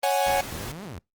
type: chord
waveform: 45% pulse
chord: C# suspended fourth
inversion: none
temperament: equal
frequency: 554.4 / 740 / 830.6 Hz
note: C#5 / F#5 / G#5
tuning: 0 / 0 / 0 cents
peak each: -25 dBFS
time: 0.03-0.41 s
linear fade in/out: 5 ms
type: noise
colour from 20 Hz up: pink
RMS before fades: -36 dBFS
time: 0.26-0.72 s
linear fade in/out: 5 ms
type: exponential two-way sweep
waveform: sawtooth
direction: up then down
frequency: 69.3 to 220 to 69.3 Hz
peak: -32 dBFS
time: 0.52-0.99 s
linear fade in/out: 5 ms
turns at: 0.84 s
effects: noise-tail reverb RT60 0.2 s tail -24 dB re dry + Opus 24 kbps